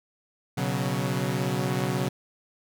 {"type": "chord", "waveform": "sawtooth", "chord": "B suspended second", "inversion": "none", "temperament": "equal with one note detuned", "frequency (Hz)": [123.47, 140.04, 185], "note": ["B2", "C#3", "F#3"], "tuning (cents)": [0, 18, 0], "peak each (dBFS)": [-26, -25, -26], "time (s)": [0.57, 2.09], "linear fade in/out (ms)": 10, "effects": []}